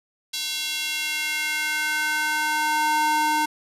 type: tone with high-pass filter sweep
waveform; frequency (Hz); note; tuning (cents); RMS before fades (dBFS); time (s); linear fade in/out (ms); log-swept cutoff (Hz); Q
square; 305; D#4; -34; -24; 0.33-3.46; 10; 3800 to 690; 2.1
effects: resampled to 32000 Hz + 8-bit

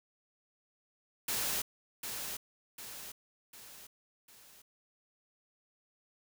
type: noise with echo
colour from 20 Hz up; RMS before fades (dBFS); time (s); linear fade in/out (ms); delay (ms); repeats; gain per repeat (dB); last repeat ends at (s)
white; -34; 1.28-1.62; 5; 750; 4; -6; 4.62
effects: none

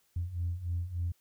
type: beating tone pair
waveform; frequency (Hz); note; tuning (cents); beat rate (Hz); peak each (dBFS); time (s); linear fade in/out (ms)
sine; 84.6 / 88; E2 / F2; +45 / +14; 3.4; -36 / -32; 0.16-1.12; 5
effects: tanh soft clip ceiling -25 dBFS + white hiss -71 dBFS RMS until 1.2 s

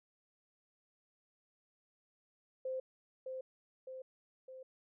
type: tone with echo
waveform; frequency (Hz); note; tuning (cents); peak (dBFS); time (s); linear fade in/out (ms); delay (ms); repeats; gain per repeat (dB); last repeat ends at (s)
sine; 520; C5; -11; -36; 2.65-2.8; 5; 610; 3; -4; 4.63
effects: none

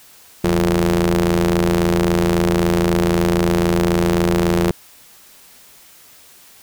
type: ring-modulated tone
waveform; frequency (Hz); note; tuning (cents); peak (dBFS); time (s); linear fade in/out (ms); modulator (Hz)
sawtooth; 83.8; E2; +29; -7; 0.44-4.71; 0; 265
effects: white hiss -46 dBFS RMS until 6.62 s

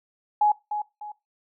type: tone with echo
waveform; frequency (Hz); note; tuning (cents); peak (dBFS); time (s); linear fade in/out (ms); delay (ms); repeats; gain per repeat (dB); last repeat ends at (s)
sine; 838; G#5; +15; -16; 0.41-0.52; 5; 300; 2; -9; 1.12
effects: noise-tail reverb RT60 0.2 s tail -18 dB re dry

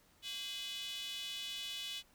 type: tone with high-pass filter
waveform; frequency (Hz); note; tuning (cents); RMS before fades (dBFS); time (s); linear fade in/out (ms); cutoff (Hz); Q
square; 228.7; A#3; -33; -43; 0.22-2.03; 50; 3200; 5.2
effects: pink hiss -68 dBFS RMS until 2.14 s

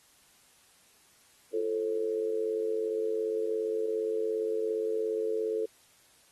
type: tone with amplitude modulation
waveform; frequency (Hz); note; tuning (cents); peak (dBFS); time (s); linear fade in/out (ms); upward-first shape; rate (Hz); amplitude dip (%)
sine; 440; A4; 0; -24; 1.53-5.66; 10; sine; 97.3; 80
effects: white hiss -62 dBFS RMS until 6.31 s + AAC 32 kbps

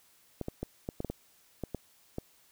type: clicks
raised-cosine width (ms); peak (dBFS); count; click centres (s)
2; -21; 10; 0.413 / 0.484 / 0.63 / 0.889 / 1.004 / 1.047 / 1.1 / 1.637 / 1.747 / 2.184
effects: white hiss -64 dBFS RMS until 2.51 s

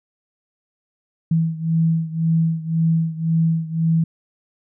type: beating tone pair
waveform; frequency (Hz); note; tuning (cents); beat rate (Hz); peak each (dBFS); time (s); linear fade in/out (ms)
sine; 162.6 / 164.5; E3 / E3; -23 / -3; 1.9; -18 / -21; 1.31-4.04; 5
effects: none

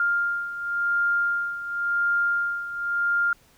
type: beating tone pair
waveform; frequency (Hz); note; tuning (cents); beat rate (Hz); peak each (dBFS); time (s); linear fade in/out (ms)
sine; 1401 / 1401.93; F6 / F6; +5 / +6; 0.93; -23 / -28; 0-3.33; 2
effects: pink hiss -58 dBFS RMS until 3.57 s

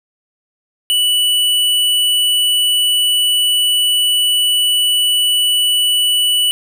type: tone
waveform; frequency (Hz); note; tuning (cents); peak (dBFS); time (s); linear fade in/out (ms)
square; 2960; F#7; 0; -12; 0.9-6.51; 0
effects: none

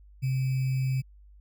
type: tone with sample-and-hold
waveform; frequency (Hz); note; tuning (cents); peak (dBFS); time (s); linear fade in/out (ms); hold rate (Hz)
sine; 131.2; C3; +5; -24; 0.22-1.02; 20; 2450
effects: added 50 Hz sine -50 dBFS peak until 1.4 s

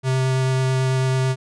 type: tone with vibrato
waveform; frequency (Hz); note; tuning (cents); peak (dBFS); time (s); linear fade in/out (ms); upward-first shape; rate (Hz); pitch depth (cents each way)
square; 130.81; C3; 0; -18; 0.03-1.36; 50; sine; 9.1; 8
effects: resampled to 22050 Hz

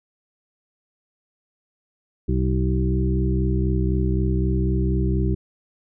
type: harmonic tone with a mistuned harmonic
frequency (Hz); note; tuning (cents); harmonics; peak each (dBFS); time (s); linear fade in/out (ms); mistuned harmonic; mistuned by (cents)
64; C2; -38; 1 / 2 / 3 / 5 / 6; -21 / -24 / -26 / -28 / -29; 2.28-5.35; 10; 1; +16
effects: none

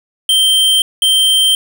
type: tone pair in turn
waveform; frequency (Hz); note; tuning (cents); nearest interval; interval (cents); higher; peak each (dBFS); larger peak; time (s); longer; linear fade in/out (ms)
square; 3136 / 3136; G7 / G7; 0 / 0; unison; 0; neither; -9; neither; 0.29-0.82 / 1.02-1.55; neither; 2
effects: 7-bit

